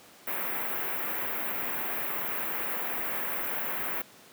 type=band-stop noise; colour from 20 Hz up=white; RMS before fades=-32 dBFS; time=0.27-4.02 s; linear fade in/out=5 ms; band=2300 to 15000 Hz; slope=24 dB/octave; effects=pink hiss -53 dBFS RMS until 4.32 s + high-pass 200 Hz 12 dB/octave